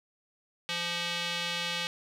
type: tone with band-pass filter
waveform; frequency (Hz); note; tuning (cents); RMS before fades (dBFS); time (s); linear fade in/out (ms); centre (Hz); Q
square; 172.6; F3; -20; -33; 0.69-1.87; 0; 3300; 1.8
effects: none